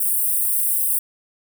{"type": "high-pass noise", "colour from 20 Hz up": "white", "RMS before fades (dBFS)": -20, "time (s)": [0, 0.99], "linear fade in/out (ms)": 5, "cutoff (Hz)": 8400, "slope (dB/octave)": 96, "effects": []}